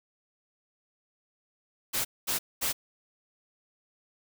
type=noise bursts; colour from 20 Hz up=white; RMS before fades=-29 dBFS; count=3; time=1.93-2.73 s; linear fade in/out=20 ms; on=120 ms; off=220 ms; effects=none